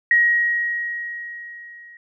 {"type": "tone with level ramp", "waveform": "sine", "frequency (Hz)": 1893, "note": "A#6", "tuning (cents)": 26, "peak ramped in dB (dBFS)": [-11, -41], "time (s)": [0.11, 1.97], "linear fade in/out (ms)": 2, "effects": []}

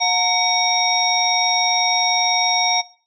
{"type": "tone cluster", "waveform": "sine", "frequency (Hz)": [723, 915, 2249, 3749, 5590], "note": ["F#5", "A#5", "C#7", "A#7", "F8"], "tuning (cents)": [-40, -32, 24, 9, 1], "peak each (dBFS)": [-21, -24, -23, -23, -20], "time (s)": [0, 2.82], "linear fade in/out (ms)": 20, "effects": ["noise-tail reverb RT60 0.4 s tail -17 dB re dry"]}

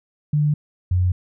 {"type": "tone pair in turn", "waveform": "sine", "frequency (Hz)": [148.8, 90.58], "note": ["D3", "F#2"], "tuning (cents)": [23, -36], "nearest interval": "major sixth", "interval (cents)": 859, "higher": "first", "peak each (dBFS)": -15, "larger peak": "neither", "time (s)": [[0.33, 0.54], [0.91, 1.12]], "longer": "neither", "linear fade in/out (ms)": 5, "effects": []}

